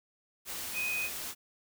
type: tone in noise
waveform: sine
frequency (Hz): 2500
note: D#7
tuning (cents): +8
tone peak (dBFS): -31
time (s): 0.73-1.1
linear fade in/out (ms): 50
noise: white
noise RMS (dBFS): -39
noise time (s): 0.45-1.35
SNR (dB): +5
effects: none